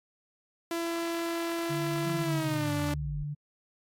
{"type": "tone with pitch glide", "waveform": "sawtooth", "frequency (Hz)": [336, 292.5], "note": ["E4", "D4"], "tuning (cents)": [33, -7], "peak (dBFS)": -26, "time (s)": [0.71, 2.94], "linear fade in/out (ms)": 2, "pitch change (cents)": -240, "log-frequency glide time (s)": [2.22, 2.72]}
{"type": "tone", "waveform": "sine", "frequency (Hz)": 146.83, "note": "D3", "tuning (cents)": 0, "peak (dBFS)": -32, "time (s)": [1.69, 3.35], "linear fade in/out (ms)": 20}
{"type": "linear sweep", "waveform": "sine", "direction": "down", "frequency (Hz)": [180.6, 40.86], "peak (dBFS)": -35, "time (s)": [2.05, 3.24], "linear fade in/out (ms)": 10}
{"effects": ["AAC 64 kbps"]}